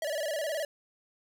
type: tone with vibrato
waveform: square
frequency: 610 Hz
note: D#5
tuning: 34 cents flat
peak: -31 dBFS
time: 0.02-0.65 s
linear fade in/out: 2 ms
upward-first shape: square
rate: 19 Hz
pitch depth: 97 cents each way
effects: none